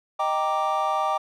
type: chord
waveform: triangle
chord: Eb major seventh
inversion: none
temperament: equal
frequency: 622.3 / 784 / 932.3 / 1174.7 Hz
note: Eb5 / G5 / Bb5 / D6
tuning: 0 / 0 / 0 / 0 cents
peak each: -27 / -24 / -28 / -24 dBFS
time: 0.19-1.18 s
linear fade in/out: 10 ms
effects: none